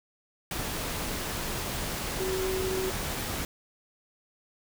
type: tone in noise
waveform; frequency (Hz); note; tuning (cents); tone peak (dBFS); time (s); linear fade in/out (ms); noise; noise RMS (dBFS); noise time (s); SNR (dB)
sine; 376.6; F#4; +31; -29; 2.2-2.9; 2; pink; -33; 0.51-3.45; +1
effects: none